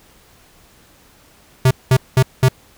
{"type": "tone bursts", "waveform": "square", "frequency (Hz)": 129.9, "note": "C3", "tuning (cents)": -12, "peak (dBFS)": -9, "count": 4, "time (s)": [1.65, 2.486], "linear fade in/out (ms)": 5, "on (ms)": 59, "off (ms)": 200, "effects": ["pink hiss -50 dBFS RMS until 2.77 s"]}